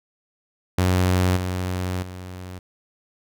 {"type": "tone with level steps", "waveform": "sawtooth", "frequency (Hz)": 91.5, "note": "F#2", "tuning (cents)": -19, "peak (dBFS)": [-13, -20, -30], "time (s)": [0.78, 2.59], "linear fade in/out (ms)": 5, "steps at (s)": [1.36, 2.02], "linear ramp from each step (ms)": 10, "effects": []}